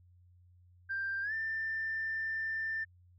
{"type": "tone with pitch glide", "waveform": "sine", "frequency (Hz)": [1581, 1784.9], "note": ["G6", "A6"], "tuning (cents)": [14, 24], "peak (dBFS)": -32, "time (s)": [0.89, 2.85], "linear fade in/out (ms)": 20, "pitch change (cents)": 210, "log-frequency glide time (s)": [1.22, 1.33], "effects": ["tanh soft clip ceiling -28 dBFS", "added 89 Hz sine -59 dBFS peak until 3.18 s"]}